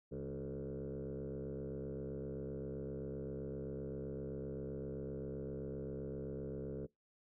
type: tone with frequency modulation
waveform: sine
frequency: 294.7 Hz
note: D4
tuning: 6 cents sharp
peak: -39 dBFS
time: 0.11-6.87 s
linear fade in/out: 20 ms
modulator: 67.7 Hz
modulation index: 3.1
effects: noise-tail reverb RT60 0.2 s tail -26 dB re dry + tanh soft clip ceiling -37 dBFS